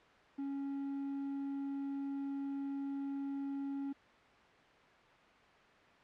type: tone with quantisation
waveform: triangle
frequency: 277.2 Hz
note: C#4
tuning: in tune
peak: -35 dBFS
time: 0.38-3.93 s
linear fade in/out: 10 ms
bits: 10
effects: white hiss -61 dBFS RMS until 6.03 s + low-pass 2000 Hz 12 dB/octave